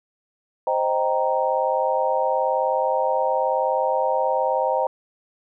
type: chord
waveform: sine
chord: C minor seventh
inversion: none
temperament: equal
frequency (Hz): 523.3 / 622.3 / 784 / 932.3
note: C5 / Eb5 / G5 / Bb5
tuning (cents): 0 / 0 / 0 / 0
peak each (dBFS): -23 / -25 / -25 / -24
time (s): 0.67-4.87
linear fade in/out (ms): 2
effects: none